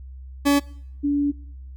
40% pulse / sine tone pair in turn, 284.2 / 287 Hz, C#4 / D4, +43 / -40 cents, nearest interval unison, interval 17 cents, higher second, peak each -14 / -18 dBFS, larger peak first, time 0.45-0.6 / 1.03-1.32 s, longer second, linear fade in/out 20 ms, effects noise-tail reverb RT60 0.7 s tail -24 dB re dry + added 65 Hz sine -36 dBFS peak until 1.76 s

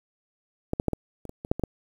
clicks, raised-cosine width 2 ms, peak -12 / -11 / -9 / -14 / -25 / -24 / -22 / -8 / -18 / -11 dBFS, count 10, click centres 0.734 / 0.799 / 0.883 / 0.933 / 1.253 / 1.294 / 1.449 / 1.515 / 1.596 / 1.637 s, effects 8-bit

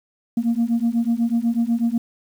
sine beating tone pair, 229 / 237.1 Hz, A#3 / A#3, -31 / +30 cents, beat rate 8.1 Hz, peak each -19 dBFS, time 0.37-1.98 s, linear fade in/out 5 ms, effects tanh soft clip ceiling -13 dBFS + 8-bit

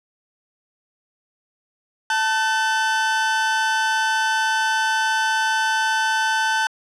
40% pulse tone pair together, 882.6 / 1519 Hz, A5 / F#6, +5 / +45 cents, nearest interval major sixth, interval 940 cents, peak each -20 dBFS, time 2.1-6.67 s, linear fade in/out 2 ms, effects low-pass 7000 Hz 12 dB/octave

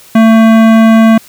sine tone with hard clipping, 223.8 Hz, A3, 30 cents sharp, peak -4 dBFS, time 0.15-1.18 s, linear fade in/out 5 ms, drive 17 dB, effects white hiss -38 dBFS RMS until 1.28 s

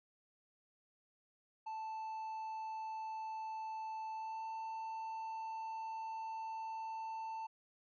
triangle tone with pitch glide, 880 to 890.2 Hz, A5 to A5, 0 to +20 cents, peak -39 dBFS, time 1.66-7.47 s, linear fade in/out 10 ms, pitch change +20 cents, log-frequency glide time 4.14-4.45 s, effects resampled to 16000 Hz

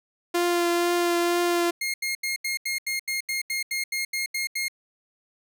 sawtooth tone with vibrato, 346.9 Hz, F4, 12 cents flat, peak -17 dBFS, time 0.34-1.71 s, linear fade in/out 10 ms, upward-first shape triangle, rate 2.1 Hz, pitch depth 15 cents each way
sawtooth tone bursts, 2137 Hz, C7, 36 cents sharp, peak -22 dBFS, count 14, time 1.81-4.683 s, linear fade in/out 5 ms, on 130 ms, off 81 ms
effects none

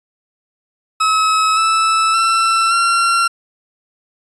40% pulse tone with pitch steps, 1286 / 1313 / 1340.6 / 1368.8 Hz, E6 / E6 / E6 / F6, -43 / -7 / +29 / -35 cents, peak -11 dBFS, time 1-3.28 s, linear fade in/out 10 ms, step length 570 ms, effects resampled to 24000 Hz

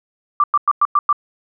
sine tone bursts, 1174.7 Hz, D6, in tune, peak -10 dBFS, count 6, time 0.4-1.128 s, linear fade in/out 2 ms, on 38 ms, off 100 ms, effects none

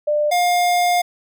sine / square tone pair in turn, 596 / 708.8 Hz, D5 / F5, +25 / +25 cents, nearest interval minor third, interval 300 cents, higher second, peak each -15 / -15 dBFS, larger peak neither, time 0.07-0.31 / 0.31-1.02 s, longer second, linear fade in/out 10 ms, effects none

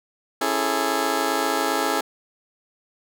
15% pulse chord, A major seventh, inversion first, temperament just, 275 / 330 / 412.5 / 440 Hz, C#4 / E4 / G#4 / A4, -14 / +2 / -12 / 0 cents, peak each -21 dBFS, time 0.41-2.01 s, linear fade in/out 5 ms, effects none

